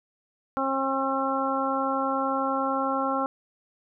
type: harmonic tone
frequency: 268.9 Hz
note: C4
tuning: 47 cents sharp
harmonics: 1 / 2 / 3 / 4 / 5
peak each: -30 / -30 / -30 / -30 / -30 dBFS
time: 0.57-3.26 s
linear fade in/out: 0 ms
effects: none